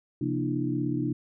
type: tone cluster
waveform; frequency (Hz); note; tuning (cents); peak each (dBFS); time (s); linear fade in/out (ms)
sine; 132.5 / 171.8 / 236.2 / 298.9 / 335.4; C3 / F3 / A#3 / D4 / E4; +22 / -28 / +23 / +31 / +30; -31 / -37 / -34 / -29 / -34; 0.21-1.13; 5
effects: none